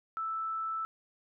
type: tone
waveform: sine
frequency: 1318.5 Hz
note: E6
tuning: in tune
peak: -32 dBFS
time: 0.17-0.85 s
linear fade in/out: 0 ms
effects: none